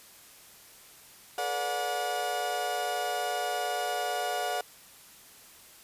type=tone cluster; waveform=35% pulse; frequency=429.8 / 487.5 / 577 / 724 Hz; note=A4 / B4 / D5 / F#5; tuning=-41 / -23 / -31 / -38 cents; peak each=-37 / -38 / -35 / -29 dBFS; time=1.38-4.61 s; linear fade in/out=2 ms; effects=white hiss -53 dBFS RMS until 5.83 s + resampled to 32000 Hz